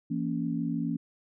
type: chord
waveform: sine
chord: A# diminished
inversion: second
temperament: just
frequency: 167.82 / 233.1 / 279.7 Hz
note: E3 / A#3 / C#4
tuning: +31 / 0 / +16 cents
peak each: -32 dBFS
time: 0.1-0.97 s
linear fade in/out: 10 ms
effects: none